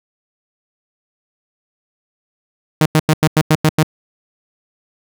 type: tone bursts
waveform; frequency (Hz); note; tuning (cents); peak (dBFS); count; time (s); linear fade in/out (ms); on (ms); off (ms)
sawtooth; 155.56; D#3; 0; -5; 8; 2.81-3.831; 2; 48; 91
effects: none